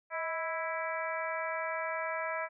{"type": "harmonic tone with a mistuned harmonic", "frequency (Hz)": 329.6, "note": "E4", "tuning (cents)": 0, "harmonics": [2, 3, 4, 5, 6, 7], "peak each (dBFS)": [-37, -39, -40, -41, -42, -42], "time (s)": [0.1, 2.49], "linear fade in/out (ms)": 50, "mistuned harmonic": 2, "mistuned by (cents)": -54, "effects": []}